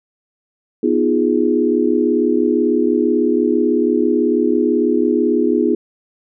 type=chord; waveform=sine; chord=F half-diminished seventh; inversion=second; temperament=equal; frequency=246.9 / 311.1 / 349.2 / 415.3 Hz; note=Cb4 / Eb4 / F4 / Ab4; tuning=0 / 0 / 0 / 0 cents; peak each=-18 dBFS; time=0.83-5.75 s; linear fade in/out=5 ms; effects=none